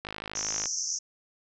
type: click train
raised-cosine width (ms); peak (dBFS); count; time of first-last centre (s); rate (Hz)
0.3; -19; 33; 0.05-0.657; 52.7
type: band-pass noise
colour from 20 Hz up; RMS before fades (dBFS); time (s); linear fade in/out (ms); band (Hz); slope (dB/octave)
white; -32; 0.35-0.99; 10; 5500 to 6400; 96
effects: none